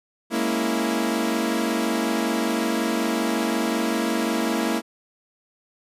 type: chord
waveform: sawtooth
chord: A# half-diminished seventh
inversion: third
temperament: equal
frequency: 207.7 / 233.1 / 277.2 / 329.6 Hz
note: G#3 / A#3 / C#4 / E4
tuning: 0 / 0 / 0 / 0 cents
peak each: -26 / -21 / -26 / -22 dBFS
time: 0.3-4.82 s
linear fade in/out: 50 ms
effects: resampled to 32000 Hz